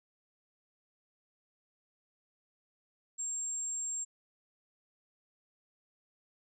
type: tone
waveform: sine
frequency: 7459 Hz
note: A#8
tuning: in tune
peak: -34 dBFS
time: 3.18-4.05 s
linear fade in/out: 20 ms
effects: none